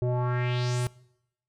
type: tone with low-pass filter sweep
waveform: square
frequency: 123.47 Hz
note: B2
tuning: in tune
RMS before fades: -27 dBFS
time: 0.02-0.87 s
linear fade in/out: 0 ms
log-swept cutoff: 470 to 11000 Hz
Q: 2.8
effects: noise-tail reverb RT60 0.8 s tail -22 dB re dry